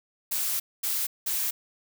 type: noise bursts at uneven times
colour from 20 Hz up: blue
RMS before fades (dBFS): -28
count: 3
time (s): 0.31-0.6 / 0.83-1.07 / 1.26-1.51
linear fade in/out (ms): 10
effects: none